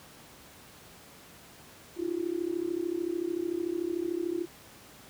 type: tone with amplitude modulation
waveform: sine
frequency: 343.8 Hz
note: F4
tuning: 27 cents flat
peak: -25 dBFS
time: 1.96-4.47 s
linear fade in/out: 50 ms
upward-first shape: sine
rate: 33.5 Hz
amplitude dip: 90%
effects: pink hiss -52 dBFS RMS until 5.09 s + high-pass 80 Hz 12 dB/octave